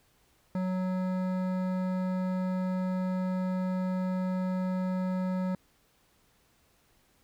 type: tone with hard clipping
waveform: triangle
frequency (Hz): 185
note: F#3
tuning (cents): 0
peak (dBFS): -30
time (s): 0.55-5.55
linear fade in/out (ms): 2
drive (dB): 18
effects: pink hiss -67 dBFS RMS until 7.23 s